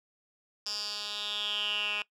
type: tone with band-pass filter sweep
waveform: 10% pulse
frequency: 207.7 Hz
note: G#3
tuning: in tune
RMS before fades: -34 dBFS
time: 0.66-2.02 s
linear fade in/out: 2 ms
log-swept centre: 5100 to 2500 Hz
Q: 6.6
effects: noise-tail reverb RT60 0.1 s tail -19 dB re dry